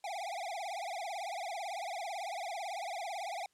square tone with vibrato, 742 Hz, F#5, 5 cents sharp, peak -38 dBFS, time 0.04-3.46 s, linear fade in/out 2 ms, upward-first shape triangle, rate 18 Hz, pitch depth 240 cents each way, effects white hiss -75 dBFS RMS until 3.53 s + low-pass 9000 Hz 12 dB/octave

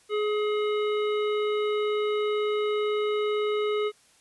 harmonic tone with a mistuned harmonic, 421 Hz, G#4, 24 cents sharp, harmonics 1 / 3 / 5 / 7 / 9, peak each -24 / -34 / -38 / -41 / -43 dBFS, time 0.09-3.92 s, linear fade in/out 50 ms, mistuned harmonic 5, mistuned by +15 cents, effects white hiss -60 dBFS RMS until 4.2 s + resampled to 24000 Hz

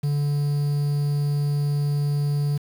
triangle tone with quantisation, 144.8 Hz, D3, 24 cents flat, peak -18 dBFS, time 0.03-2.58 s, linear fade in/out 10 ms, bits 7, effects none

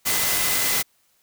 sine tone in noise, 2028 Hz, B6, 45 cents sharp, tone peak -31 dBFS, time 0.05-0.83 s, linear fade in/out 20 ms, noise white, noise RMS -22 dBFS, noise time 0.05-0.83 s, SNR -12 dB, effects white hiss -64 dBFS RMS until 1.22 s

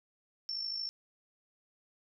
sine tone with amplitude modulation, 5410 Hz, E8, 44 cents sharp, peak -32 dBFS, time 0.49-0.89 s, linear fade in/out 0 ms, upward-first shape sine, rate 52.9 Hz, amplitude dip 60%, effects none

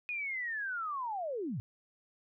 sine linear sweep, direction down, 2489 to 94.7 Hz, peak -34 dBFS, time 0.09-1.6 s, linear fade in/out 0 ms, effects none

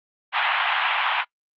pink band-pass noise, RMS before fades -22 dBFS, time 0.32-1.25 s, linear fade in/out 50 ms, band 770 to 3300 Hz, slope 48 dB/octave, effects noise-tail reverb RT60 0.1 s tail -23 dB re dry + Opus 48 kbps

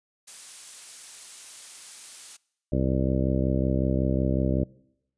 blue noise, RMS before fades -40 dBFS, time 0.27-2.37 s, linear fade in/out 10 ms
harmonic tone, 65.41 Hz, C2, in tune, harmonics 1 / 2 / 3 / 4 / 5 / 6 / 7 / 8 / 9, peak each -28 / -27 / -29 / -30 / -31 / -37 / -36 / -37 / -33 dBFS, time 2.72-4.64 s, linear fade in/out 5 ms
effects noise-tail reverb RT60 0.8 s tail -24 dB re dry + resampled to 22050 Hz

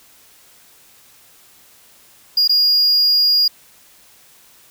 triangle tone with dropouts, 4850 Hz, D#8, 45 cents flat, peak -10 dBFS, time 2.37-3.48 s, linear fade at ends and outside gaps 5 ms, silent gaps 2.477-2.493 s, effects white hiss -49 dBFS RMS until 4.7 s

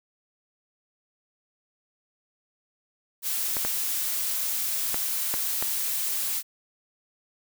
blue noise, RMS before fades -28 dBFS, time 3.22-6.43 s, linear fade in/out 50 ms
clicks, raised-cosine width 0.5 ms, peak -15 dBFS, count 5, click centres 3.568 / 3.65 / 4.944 / 5.34 / 5.625 s
effects none

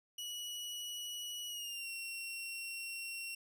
sawtooth tone with pitch glide, 2928 to 2732 Hz, F#7 to F7, -19 to -39 cents, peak -38 dBFS, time 0.18-3.35 s, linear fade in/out 5 ms, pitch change -120 cents, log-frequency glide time 1.47-1.89 s, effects none

